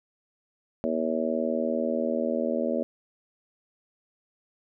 harmonic tone, 80.2 Hz, E2, 47 cents flat, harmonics 3 / 4 / 5 / 6 / 7 / 8, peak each -29 / -34 / -34 / -34 / -29 / -34 dBFS, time 0.84-2.83 s, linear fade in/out 0 ms, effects none

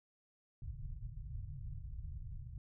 pink low-pass noise, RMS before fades -45 dBFS, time 0.62-2.58 s, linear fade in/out 2 ms, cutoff 150 Hz, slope 96 dB/octave, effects none

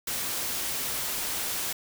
white noise, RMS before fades -31 dBFS, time 0.07-1.73 s, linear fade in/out 5 ms, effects none

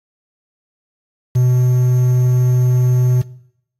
triangle tone with quantisation, 125.1 Hz, B2, 23 cents sharp, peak -8 dBFS, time 1.35-3.22 s, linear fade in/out 10 ms, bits 6, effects noise-tail reverb RT60 0.7 s tail -19 dB re dry + AAC 48 kbps

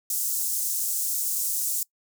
pink high-pass noise, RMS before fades -27 dBFS, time 0.1-1.83 s, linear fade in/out 2 ms, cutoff 7000 Hz, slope 24 dB/octave, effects noise-tail reverb RT60 0.1 s tail -23 dB re dry

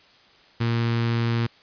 sawtooth tone with notch filter, 116.54 Hz, A#2, in tune, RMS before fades -23 dBFS, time 0.6-1.47 s, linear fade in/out 10 ms, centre 640 Hz, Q 1.2, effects white hiss -54 dBFS RMS until 1.62 s + resampled to 11025 Hz

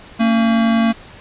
square tone pair together, 226.9 / 277.2 Hz, A#3 / C#4, -47 / 0 cents, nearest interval minor third, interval 347 cents, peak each -13 / -24 dBFS, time 0.19-0.93 s, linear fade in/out 20 ms, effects pink hiss -40 dBFS RMS until 1.2 s + resampled to 8000 Hz

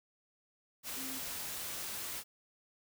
sine tone in noise, 264.4 Hz, C4, 18 cents sharp, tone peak -45 dBFS, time 0.95-1.21 s, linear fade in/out 50 ms, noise white, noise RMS -41 dBFS, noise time 0.83-2.24 s, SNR -7 dB, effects none

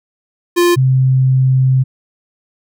square / sine tone pair in turn, 349.2 / 130.8 Hz, F4 / C3, 0 / 0 cents, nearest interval octave + perfect fourth, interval 1700 cents, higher first, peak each -9 / -8 dBFS, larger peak second, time 0.56-0.76 / 0.76-1.84 s, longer second, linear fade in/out 20 ms, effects none

